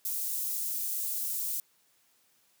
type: high-pass noise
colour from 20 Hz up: white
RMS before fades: -33 dBFS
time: 0.05-1.6 s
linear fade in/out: 2 ms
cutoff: 9200 Hz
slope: 12 dB/octave
effects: white hiss -68 dBFS RMS until 2.6 s + high-pass 100 Hz 12 dB/octave